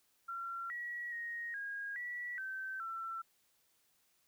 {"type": "tone with pitch steps", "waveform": "sine", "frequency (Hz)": [1367, 1921, 1873, 1633, 1945, 1546, 1343], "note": ["F6", "B6", "A#6", "G#6", "B6", "G6", "E6"], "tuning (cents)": [-37, -48, 8, -30, -27, -24, 32], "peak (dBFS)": -39, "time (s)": [0.28, 3.22], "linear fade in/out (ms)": 10, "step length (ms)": 420, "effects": ["white hiss -74 dBFS RMS until 4.27 s"]}